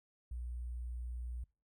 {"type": "tone with sample-and-hold", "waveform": "sine", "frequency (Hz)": 60.4, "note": "B1", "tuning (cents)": -38, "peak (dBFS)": -39, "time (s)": [0.31, 1.44], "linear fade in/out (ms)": 5, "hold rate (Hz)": 8820, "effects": ["noise-tail reverb RT60 0.4 s tail -26 dB re dry"]}